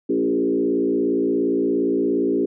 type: tone with frequency modulation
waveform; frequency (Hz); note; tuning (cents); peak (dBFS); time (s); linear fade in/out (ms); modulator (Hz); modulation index
sine; 339.2; E4; +50; -17; 0.09-2.46; 10; 57.2; 1.6
effects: none